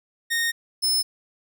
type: tone pair in turn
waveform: sawtooth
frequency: 1850 / 5233 Hz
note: A#6 / E8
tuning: -14 / -14 cents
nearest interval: octave + tritone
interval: 1800 cents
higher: second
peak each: -18 / -17 dBFS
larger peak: second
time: 0.3-0.52 / 0.82-1.03 s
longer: first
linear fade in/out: 20 ms
effects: none